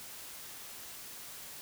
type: silence
effects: white hiss -47 dBFS RMS until 1.61 s